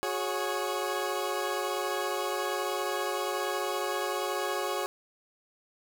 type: chord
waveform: 20% pulse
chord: F# suspended second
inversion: none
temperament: equal with one note detuned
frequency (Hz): 364.7 / 415.3 / 554.4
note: F#4 / G#4 / C#5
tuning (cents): -25 / 0 / 0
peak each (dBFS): -29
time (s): 0.03-4.86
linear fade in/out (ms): 0
effects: none